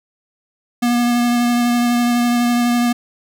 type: tone with vibrato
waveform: square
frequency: 240.3 Hz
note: B3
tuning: 47 cents flat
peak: -14 dBFS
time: 0.82-2.93 s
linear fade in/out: 10 ms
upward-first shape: triangle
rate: 12 Hz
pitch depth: 16 cents each way
effects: none